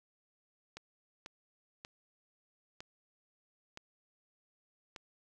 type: clicks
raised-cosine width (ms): 0.2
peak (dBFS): -28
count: 6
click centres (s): 0.77 / 1.261 / 1.849 / 2.805 / 3.774 / 4.962
effects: none